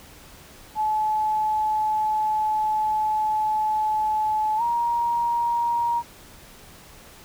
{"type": "tone with pitch glide", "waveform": "sine", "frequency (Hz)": [860, 943.3], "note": ["A5", "A#5"], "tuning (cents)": [-40, 20], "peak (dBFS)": -20, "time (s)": [0.75, 6.03], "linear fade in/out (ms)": 50, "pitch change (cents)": 160, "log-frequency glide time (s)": [4.57, 4.62], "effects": ["pink hiss -47 dBFS RMS until 7.24 s"]}